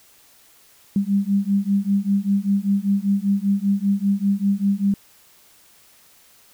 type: beating tone pair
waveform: sine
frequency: 196.5 / 201.6 Hz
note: G3 / G3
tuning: +4 / +49 cents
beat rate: 5.1 Hz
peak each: -20 dBFS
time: 0.96-4.94 s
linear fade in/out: 2 ms
effects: white hiss -53 dBFS RMS until 6.53 s